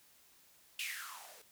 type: noise with band-pass filter sweep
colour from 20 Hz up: violet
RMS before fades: -45 dBFS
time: 0.79-1.42 s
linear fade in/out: 5 ms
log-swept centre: 2800 to 450 Hz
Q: 7.3
effects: white hiss -65 dBFS RMS until 1.51 s